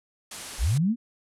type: low-pass noise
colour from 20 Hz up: white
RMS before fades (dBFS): -40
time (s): 0.31-0.78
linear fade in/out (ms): 5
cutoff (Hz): 11000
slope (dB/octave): 48
type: linear sweep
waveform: sine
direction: up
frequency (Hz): 34.89 to 246.9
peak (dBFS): -20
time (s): 0.58-0.96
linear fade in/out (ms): 50
effects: none